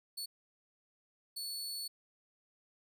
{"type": "tone bursts at uneven times", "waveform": "sawtooth", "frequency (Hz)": 4428, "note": "C#8", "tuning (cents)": -3, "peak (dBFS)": -36, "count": 2, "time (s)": [[0.17, 0.26], [1.36, 1.88]], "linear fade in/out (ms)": 10, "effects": []}